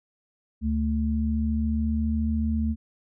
sine tone pair together, 73.9 / 221.4 Hz, D2 / A3, +11 / +11 cents, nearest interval octave + perfect fifth, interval 1900 cents, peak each -25 dBFS, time 0.61-2.76 s, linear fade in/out 50 ms, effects none

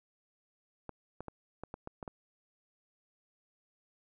clicks, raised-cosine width 1 ms, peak -27 dBFS, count 8, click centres 0.893 / 1.206 / 1.283 / 1.636 / 1.741 / 1.874 / 2.028 / 2.078 s, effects none

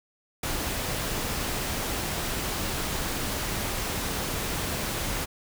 pink noise with ADSR envelope, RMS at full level -28 dBFS, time 0.43-5.26 s, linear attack 5 ms, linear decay 5 ms, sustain -2 dB, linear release 23 ms, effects none

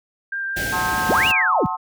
sine tone with vibrato, 1587 Hz, G6, 21 cents sharp, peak -23 dBFS, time 0.32-1.42 s, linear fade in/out 5 ms, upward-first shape sine, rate 5 Hz, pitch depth 10 cents each way
pink band-stop noise, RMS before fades -27 dBFS, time 0.56-1.32 s, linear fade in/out 10 ms, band 870 to 1400 Hz, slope 96 dB/octave
sine chord, F# diminished seventh, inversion none, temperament just, 740 / 888 / 1065.6 / 1278.7 Hz, F#5 / A5 / C6 / Eb6, 0 / +16 / +31 / +47 cents, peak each -29 / -26 / -26 / -30 dBFS, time 0.72-1.77 s, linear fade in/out 20 ms
sine linear two-way sweep, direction up then down, 109.7 to 2929 to 109.7 Hz, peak -16 dBFS, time 1.09-1.66 s, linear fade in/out 0 ms, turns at 1.28 s
effects high-pass 60 Hz 12 dB/octave

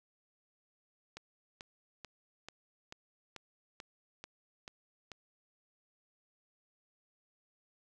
click train, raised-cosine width 0.2 ms, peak -28 dBFS, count 10, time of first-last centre 1.17-5.117 s, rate 2.28 Hz, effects none

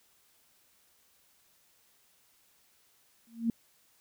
sine tone with exponential growth, 230 Hz, A#3, 23 cents flat, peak -22 dBFS, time 3.27-3.5 s, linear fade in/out 2 ms, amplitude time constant 49 ms, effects white hiss -67 dBFS RMS until 4 s

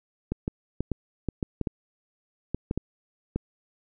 clicks, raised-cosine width 3 ms, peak -14 dBFS, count 12, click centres 0.32 / 0.479 / 0.806 / 0.917 / 1.287 / 1.428 / 1.613 / 1.672 / 2.546 / 2.711 / 2.776 / 3.36 s, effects none

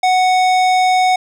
sine tone with hard clipping, 740 Hz, F#5, in tune, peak -12 dBFS, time 0.03-1.16 s, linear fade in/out 5 ms, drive 15 dB, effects none

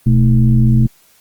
sine tone with frequency modulation, 123.47 Hz, B2, in tune, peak -7 dBFS, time 0.06-0.87 s, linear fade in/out 10 ms, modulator 95.3 Hz, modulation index 0.98, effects white hiss -51 dBFS RMS until 1.2 s + Opus 32 kbps

